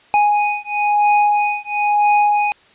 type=beating tone pair; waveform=square; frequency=829 / 830 Hz; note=G#5 / G#5; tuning=-3 / -1 cents; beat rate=1 Hz; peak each=-17 dBFS; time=0.14-2.52 s; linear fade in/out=0 ms; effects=white hiss -50 dBFS RMS until 2.74 s + resampled to 8000 Hz